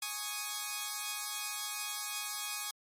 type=chord; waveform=5% pulse; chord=Ab suspended fourth; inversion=none; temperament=equal; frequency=830.6 / 1108.7 / 1244.5 Hz; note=Ab5 / Db6 / Eb6; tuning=0 / 0 / 0 cents; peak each=-29 dBFS; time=0.02-2.71 s; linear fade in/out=5 ms; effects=MP3 64 kbps